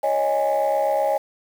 sine chord, C# suspended second, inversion none, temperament equal with one note detuned, 554.4 / 622.3 / 823 Hz, C#5 / D#5 / G#5, 0 / 0 / -16 cents, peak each -21 dBFS, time 0.03-1.18 s, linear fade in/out 10 ms, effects tanh soft clip ceiling -13 dBFS + 7-bit

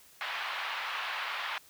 pink band-pass noise, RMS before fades -36 dBFS, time 0.21-1.58 s, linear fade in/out 0 ms, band 880 to 3500 Hz, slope 24 dB/octave, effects white hiss -58 dBFS RMS until 1.69 s

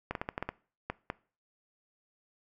clicks, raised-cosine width 0.5 ms, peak -18 dBFS, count 9, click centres 0.11 / 0.152 / 0.215 / 0.289 / 0.379 / 0.426 / 0.49 / 0.9 / 1.101 s, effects noise-tail reverb RT60 0.4 s tail -21 dB re dry

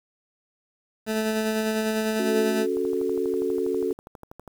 20% pulse tone with tremolo, 218.4 Hz, A3, 13 cents flat, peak -17 dBFS, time 1.06-2.67 s, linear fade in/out 50 ms, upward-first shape sine, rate 10 Hz, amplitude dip 30%
sine chord, F# minor, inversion second, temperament equal, 277.2 / 370 / 440 Hz, C#4 / F#4 / A4, 0 / 0 / 0 cents, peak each -30 / -26 / -26 dBFS, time 2.19-3.93 s, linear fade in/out 5 ms
click train, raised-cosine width 1 ms, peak -27 dBFS, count 22, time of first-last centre 2.77-4.477 s, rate 12.3 Hz
effects 8-bit

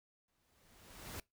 pink noise with exponential growth, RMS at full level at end -44 dBFS, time 0.28-1.2 s, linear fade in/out 2 ms, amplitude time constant 200 ms, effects noise-tail reverb RT60 0.2 s tail -23 dB re dry

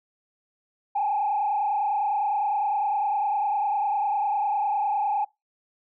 sine tone with frequency modulation, 825 Hz, G#5, 12 cents flat, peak -21 dBFS, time 0.95-5.25 s, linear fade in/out 10 ms, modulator 29.9 Hz, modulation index 1.3, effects noise-tail reverb RT60 0.2 s tail -24 dB re dry + tanh soft clip ceiling -17 dBFS

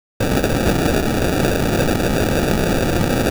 white noise with sample-and-hold, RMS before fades -17 dBFS, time 0.2-3.3 s, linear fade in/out 5 ms, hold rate 1050 Hz, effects none

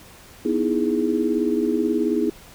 sine chord, E major seventh, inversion second, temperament equal, 246.9 / 311.1 / 329.6 / 415.3 Hz, B3 / D#4 / E4 / G#4, 0 / 0 / 0 / 0 cents, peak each -24 dBFS, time 0.45-2.3 s, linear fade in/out 5 ms, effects pink hiss -46 dBFS RMS until 2.54 s

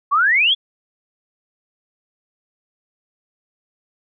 sine exponential sweep, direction up, 1086 to 3492 Hz, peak -12 dBFS, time 0.11-0.55 s, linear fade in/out 20 ms, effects none

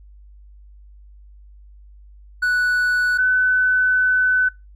triangle / sine tone pair in turn, 1480 / 1506.7 Hz, F#6 / F#6, 0 / +31 cents, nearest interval unison, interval 31 cents, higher second, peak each -14 dBFS, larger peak neither, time 2.42-3.18 / 3.18-4.49 s, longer second, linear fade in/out 10 ms, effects noise-tail reverb RT60 0.2 s tail -21 dB re dry + added 50 Hz sine -42 dBFS peak until 4.75 s

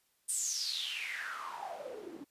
white noise with band-pass filter sweep, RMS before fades -39 dBFS, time 0.28-2.25 s, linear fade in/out 20 ms, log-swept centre 9100 to 270 Hz, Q 8.5, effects white hiss -74 dBFS RMS until 2.3 s + resampled to 32000 Hz

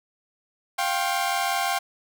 sawtooth chord, F suspended second, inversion none, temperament equal with one note detuned, 698.5 / 784 / 1070.3 Hz, F5 / G5 / C6, 0 / 0 / +39 cents, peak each -24 / -22 / -26 dBFS, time 0.78-1.79 s, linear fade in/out 10 ms, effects none

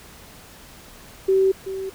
sine tone with echo, 383.6 Hz, G4, 37 cents flat, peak -14 dBFS, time 1.28-1.52 s, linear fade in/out 10 ms, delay 380 ms, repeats 1, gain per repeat -12 dB, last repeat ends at 1.9 s, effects pink hiss -45 dBFS RMS until 1.94 s

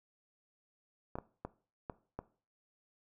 clicks, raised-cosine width 1 ms, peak -25 dBFS, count 5, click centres 1.155 / 1.186 / 1.45 / 1.898 / 2.19 s, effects noise-tail reverb RT60 0.4 s tail -18 dB re dry

